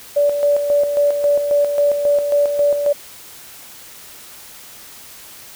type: tone with tremolo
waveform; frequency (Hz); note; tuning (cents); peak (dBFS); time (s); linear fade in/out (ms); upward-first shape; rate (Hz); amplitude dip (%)
sine; 578; D5; -28; -11; 0.16-2.93; 10; square; 3.7; 50
effects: white hiss -39 dBFS RMS until 5.55 s